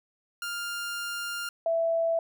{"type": "tone pair in turn", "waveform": ["sawtooth", "sine"], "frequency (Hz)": [1400, 662.4], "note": ["F6", "E5"], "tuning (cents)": [4, 8], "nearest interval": "octave + minor second", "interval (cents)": 1296, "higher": "first", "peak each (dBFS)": [-28, -23], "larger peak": "second", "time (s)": [[0.42, 1.49], [1.66, 2.19]], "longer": "first", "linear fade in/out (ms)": 2, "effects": []}